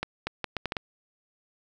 accelerating click train, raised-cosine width 0.3 ms, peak -13 dBFS, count 7, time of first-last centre 0.03-0.768 s, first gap 240 ms, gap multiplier 0.72, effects none

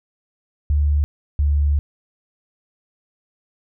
sine tone pair in turn, 73.2 / 72.53 Hz, D2 / D2, -5 / -21 cents, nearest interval unison, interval 16 cents, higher first, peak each -14 dBFS, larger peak neither, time 0.7-1.04 / 1.39-1.79 s, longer second, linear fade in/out 0 ms, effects none

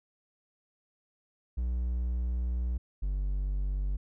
triangle tone pair in turn, 60.7 / 48.31 Hz, B1 / G1, -29 / -25 cents, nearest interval major third, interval 396 cents, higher first, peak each -26 dBFS, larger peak neither, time 1.57-2.78 / 3.02-3.97 s, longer first, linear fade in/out 10 ms, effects none

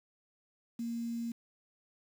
sine tone with quantisation, 233.1 Hz, A#3, in tune, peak -34 dBFS, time 0.79-1.32 s, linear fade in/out 5 ms, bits 9, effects none

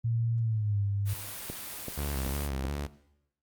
sine tone with pitch glide, 115.5 to 100.55 Hz, A#2 to G2, -16 to +44 cents, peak -26 dBFS, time 0.04-1.14 s, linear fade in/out 10 ms, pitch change -240 cents, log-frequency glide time 0.4-0.79 s
white noise, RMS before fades -40 dBFS, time 1.05-2.5 s, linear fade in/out 50 ms
click train, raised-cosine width 2 ms, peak -23 dBFS, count 4, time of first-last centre 1.5-2.649 s, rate 2.61 Hz
sawtooth tone with vibrato, 69.3 Hz, C#2, in tune, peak -27 dBFS, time 1.97-2.87 s, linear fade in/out 10 ms, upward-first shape square, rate 2.8 Hz, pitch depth 66 cents each way
effects noise-tail reverb RT60 0.8 s tail -17 dB re dry + Opus 48 kbps

